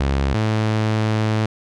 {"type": "tone pair in turn", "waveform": "sawtooth", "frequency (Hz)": [68.6, 108.9], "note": ["C#2", "A2"], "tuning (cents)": [-17, -17], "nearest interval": "minor sixth", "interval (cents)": 800, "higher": "second", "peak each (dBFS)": -13, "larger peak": "neither", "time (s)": [[0, 0.34], [0.34, 1.46]], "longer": "second", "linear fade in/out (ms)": 5, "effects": ["low-pass 5000 Hz 12 dB/octave"]}